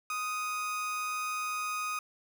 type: tone with amplitude modulation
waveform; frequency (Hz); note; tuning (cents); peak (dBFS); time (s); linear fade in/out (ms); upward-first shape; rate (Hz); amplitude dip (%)
30% pulse; 1246; D#6; +2; -28; 0.1-1.99; 2; sine; 207; 30
effects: none